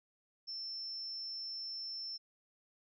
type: tone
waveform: sine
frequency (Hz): 5350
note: E8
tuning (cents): +25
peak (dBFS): -40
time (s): 0.47-2.18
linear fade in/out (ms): 20
effects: none